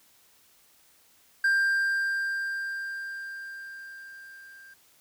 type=tone with level ramp; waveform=triangle; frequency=1588 Hz; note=G6; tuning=22 cents sharp; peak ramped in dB=-18 to -46 dBFS; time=1.44-4.74 s; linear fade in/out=5 ms; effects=white hiss -61 dBFS RMS until 5 s

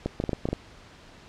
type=clicks; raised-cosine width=2 ms; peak=-13 dBFS; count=8; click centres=0.06 / 0.201 / 0.239 / 0.293 / 0.332 / 0.455 / 0.488 / 0.53 s; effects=pink hiss -50 dBFS RMS until 1.28 s + low-pass 5000 Hz 12 dB/octave

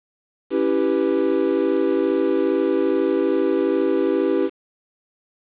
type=chord; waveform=triangle; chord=C# half-diminished seventh; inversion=none; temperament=equal; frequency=277.2 / 329.6 / 392 / 493.9 Hz; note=C#4 / E4 / G4 / B4; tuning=0 / 0 / 0 / 0 cents; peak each=-22 / -20 / -19 / -22 dBFS; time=0.5-4.5 s; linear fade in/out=50 ms; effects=resampled to 8000 Hz + 7-bit

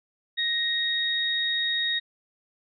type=tone pair together; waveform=sine; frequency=1875 / 3750 Hz; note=A#6 / A#7; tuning=+10 / +10 cents; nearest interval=octave; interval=1200 cents; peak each=-28 / -25 dBFS; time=0.37-2 s; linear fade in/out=20 ms; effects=none

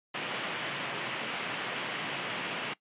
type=band-pass noise; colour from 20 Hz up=white; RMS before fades=-36 dBFS; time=0.14-2.74 s; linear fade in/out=10 ms; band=120 to 3300 Hz; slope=48 dB/octave; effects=noise-tail reverb RT60 0.1 s tail -20 dB re dry + resampled to 8000 Hz

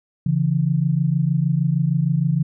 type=tone pair together; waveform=sine; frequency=140 / 166.49 Hz; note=C#3 / E3; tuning=+18 / +18 cents; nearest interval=minor third; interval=300 cents; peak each=-19 dBFS; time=0.26-2.43 s; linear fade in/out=5 ms; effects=none

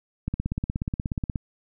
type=click train; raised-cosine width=5 ms; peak=-14 dBFS; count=19; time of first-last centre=0.28-1.358 s; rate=16.7 Hz; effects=none

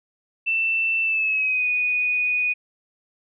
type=tone with pitch glide; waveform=sine; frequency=2670 to 2477 Hz; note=E7 to D#7; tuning=+22 to -8 cents; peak=-19 dBFS; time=0.46-2.54 s; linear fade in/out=20 ms; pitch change=-130 cents; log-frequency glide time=1.02-1.68 s; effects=none

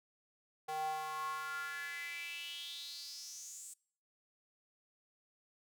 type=tone with high-pass filter sweep; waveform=square; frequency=155.2 Hz; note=D#3; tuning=4 cents flat; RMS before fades=-43 dBFS; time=0.68-3.74 s; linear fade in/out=10 ms; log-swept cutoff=670 to 8200 Hz; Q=6.2; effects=noise-tail reverb RT60 0.6 s tail -26 dB re dry

